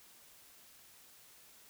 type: silence
effects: white hiss -60 dBFS RMS until 1.69 s